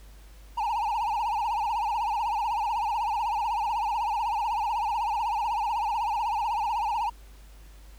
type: tone with vibrato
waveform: triangle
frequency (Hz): 881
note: A5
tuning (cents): +2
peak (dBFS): -23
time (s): 0.57-7.1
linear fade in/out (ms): 10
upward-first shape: triangle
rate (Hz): 16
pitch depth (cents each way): 180
effects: added 50 Hz sine -46 dBFS peak until 7.98 s + pink hiss -57 dBFS RMS until 7.98 s